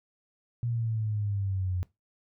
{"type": "exponential sweep", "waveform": "sine", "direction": "down", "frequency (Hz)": [120.2, 89.2], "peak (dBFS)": -27, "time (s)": [0.63, 1.83], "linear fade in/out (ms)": 0, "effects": ["noise-tail reverb RT60 0.2 s tail -20 dB re dry"]}